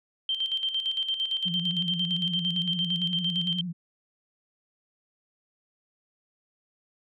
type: tone with tremolo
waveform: sine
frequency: 3137 Hz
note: G7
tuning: 1 cent sharp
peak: -24 dBFS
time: 0.29-3.61 s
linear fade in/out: 2 ms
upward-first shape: square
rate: 8.8 Hz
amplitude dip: 60%
type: tone with vibrato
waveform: sine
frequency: 174.61 Hz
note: F3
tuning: in tune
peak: -30 dBFS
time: 1.45-3.73 s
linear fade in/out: 20 ms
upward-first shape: sine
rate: 11 Hz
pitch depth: 82 cents each way
effects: none